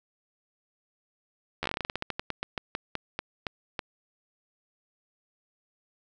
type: slowing click train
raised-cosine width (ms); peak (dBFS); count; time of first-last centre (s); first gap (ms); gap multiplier
0.3; -14; 23; 1.63-3.792; 12; 1.17
effects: none